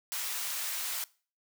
white high-pass noise, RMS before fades -35 dBFS, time 0.12-1.04 s, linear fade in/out 0 ms, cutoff 890 Hz, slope 12 dB/octave, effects noise-tail reverb RT60 0.4 s tail -22 dB re dry

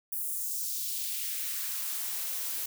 blue noise with high-pass filter sweep, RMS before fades -34 dBFS, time 0.12-2.66 s, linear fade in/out 5 ms, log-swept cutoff 12000 to 270 Hz, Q 1.3, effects none

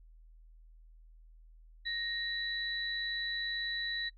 sine tone pair together, 1864.7 / 3949 Hz, A#6 / B7, 0 / -1 cents, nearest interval octave + minor second, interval 1299 cents, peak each -37 / -36 dBFS, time 1.85-4.1 s, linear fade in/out 20 ms, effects noise-tail reverb RT60 0.1 s tail -22 dB re dry + added 40 Hz sine -54 dBFS peak until 4.17 s

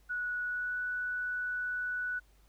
sine tone with pitch glide, 1468 to 1480.8 Hz, F#6 to F#6, -14 to +1 cents, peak -32 dBFS, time 0.09-2.2 s, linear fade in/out 20 ms, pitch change +15 cents, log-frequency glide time 0.45-0.79 s, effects added 50 Hz sine -60 dBFS peak until 2.48 s + pink hiss -69 dBFS RMS until 2.48 s

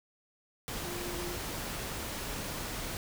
sine tone in noise, 350.6 Hz, F4, 7 cents sharp, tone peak -40 dBFS, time 0.85-1.36 s, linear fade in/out 0 ms, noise pink, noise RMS -38 dBFS, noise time 0.68-2.97 s, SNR -5 dB, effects none

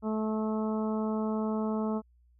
harmonic tone, 217.2 Hz, A3, 22 cents flat, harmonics 1 / 2 / 3 / 4 / 5 / 6, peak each -29 / -35 / -39 / -41 / -43 / -45 dBFS, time 0.02-2.02 s, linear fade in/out 50 ms, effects added 60 Hz sine -60 dBFS peak until 2.39 s

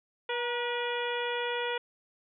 harmonic tone with a mistuned harmonic, 483.3 Hz, B4, 38 cents flat, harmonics 1 / 2 / 3 / 4 / 5 / 6 / 7, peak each -33 / -36 / -38 / -39 / -40 / -41 / -41 dBFS, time 0.29-1.78 s, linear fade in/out 5 ms, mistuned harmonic 2, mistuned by -36 cents, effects none

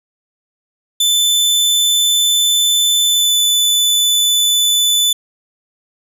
sawtooth tone with pitch glide, 3520 to 3496 Hz, A7 to A7, 0 to -12 cents, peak -8 dBFS, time 1-5.13 s, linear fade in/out 5 ms, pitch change -12 cents, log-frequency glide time 3.05-3.38 s, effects none

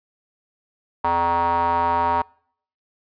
square tone with band-pass filter, 85.4 Hz, F2, 38 cents flat, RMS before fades -20 dBFS, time 1.04-2.22 s, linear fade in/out 5 ms, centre 940 Hz, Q 6, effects noise-tail reverb RT60 0.6 s tail -26 dB re dry + resampled to 11025 Hz

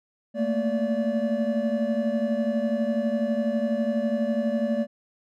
triangle tone cluster, 220.6 / 232.7 / 578 Hz, A3 / A#3 / D5, +5 / -3 / -28 cents, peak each -25 dBFS, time 0.34-4.87 s, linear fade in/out 50 ms, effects none

